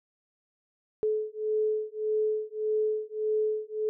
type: beating tone pair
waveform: sine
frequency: 429.5 / 431.2 Hz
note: A4 / A4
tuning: -42 / -35 cents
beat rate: 1.7 Hz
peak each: -29 dBFS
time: 1.03-3.89 s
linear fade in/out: 0 ms
effects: none